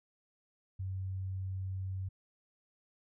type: tone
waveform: sine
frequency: 94.7 Hz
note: F#2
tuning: 41 cents sharp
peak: -35 dBFS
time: 0.79-2.09 s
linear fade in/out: 10 ms
effects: none